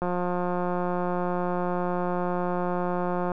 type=click train; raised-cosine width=1 ms; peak=-15 dBFS; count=588; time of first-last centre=0.02-3.318 s; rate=178 Hz; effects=none